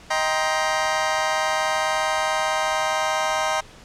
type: chord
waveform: 25% pulse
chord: C minor seventh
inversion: first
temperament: just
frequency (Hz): 627.9 / 784.9 / 941.9 / 1046.5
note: Eb5 / G5 / Bb5 / C6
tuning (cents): +16 / +2 / +18 / 0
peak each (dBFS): -21 / -22 / -23 / -24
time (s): 0.1-3.61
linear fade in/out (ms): 10
effects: pink hiss -46 dBFS RMS until 3.84 s + low-pass 7000 Hz 12 dB/octave